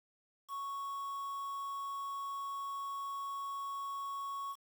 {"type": "tone with quantisation", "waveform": "triangle", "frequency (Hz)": 1108.7, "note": "C#6", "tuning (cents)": 0, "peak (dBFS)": -36, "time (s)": [0.48, 4.56], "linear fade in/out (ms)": 50, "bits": 9, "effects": []}